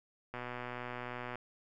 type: click train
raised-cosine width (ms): 0.5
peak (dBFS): -26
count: 126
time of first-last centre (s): 0.34-1.356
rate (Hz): 123
effects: none